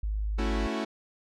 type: tone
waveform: sine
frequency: 52.2 Hz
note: G#1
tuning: 10 cents sharp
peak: -27 dBFS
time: 0.03-0.67 s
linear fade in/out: 5 ms
type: chord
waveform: sawtooth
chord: F# minor seventh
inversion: first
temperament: equal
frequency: 220 / 277.2 / 329.6 / 370 Hz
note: A3 / C#4 / E4 / F#4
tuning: 0 / 0 / 0 / 0 cents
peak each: -29 / -32 / -31 / -33 dBFS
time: 0.38-0.85 s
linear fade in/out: 10 ms
effects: low-pass 5000 Hz 12 dB/octave